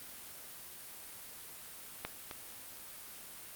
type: clicks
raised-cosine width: 0.3 ms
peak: -20 / -26 dBFS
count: 2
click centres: 2.05 / 2.312 s
effects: white hiss -49 dBFS RMS until 3.55 s + Opus 32 kbps